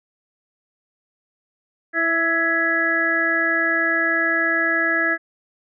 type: harmonic tone with a mistuned harmonic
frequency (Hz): 329.6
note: E4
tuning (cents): 0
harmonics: 1 / 2 / 4 / 5 / 6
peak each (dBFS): -27 / -27 / -28 / -19 / -24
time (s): 1.93-5.18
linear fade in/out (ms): 50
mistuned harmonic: 5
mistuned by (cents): +25
effects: none